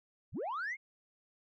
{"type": "linear sweep", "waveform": "sine", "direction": "up", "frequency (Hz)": [36.83, 2215], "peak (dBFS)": -33, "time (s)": [0.32, 0.77], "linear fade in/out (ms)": 50, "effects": ["tanh soft clip ceiling -33 dBFS"]}